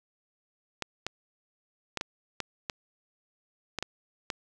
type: clicks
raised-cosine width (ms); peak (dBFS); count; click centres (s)
0.2; -14; 9; 0.823 / 1.066 / 1.973 / 2.011 / 2.403 / 2.698 / 3.787 / 3.826 / 4.302
effects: 8-bit